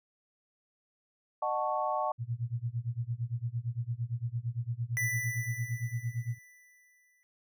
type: chord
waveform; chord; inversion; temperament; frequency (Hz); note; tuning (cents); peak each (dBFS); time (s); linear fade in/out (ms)
sine; D# half-diminished seventh; none; equal with one note detuned; 610.9 / 740 / 880 / 1108.7; D#5 / F#5 / A5 / C#6; -32 / 0 / 0 / 0; -34; 1.42-2.12; 5
type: tone with tremolo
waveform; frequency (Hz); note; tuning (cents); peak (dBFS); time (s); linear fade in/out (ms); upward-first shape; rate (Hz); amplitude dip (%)
sine; 118.4; A#2; +27; -28; 2.18-6.39; 50; sine; 8.8; 95
type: tone with exponential decay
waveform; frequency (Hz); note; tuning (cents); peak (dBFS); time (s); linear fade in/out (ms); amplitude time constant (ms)
square; 1983; B6; +7; -29; 4.97-7.23; 0; 490
effects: none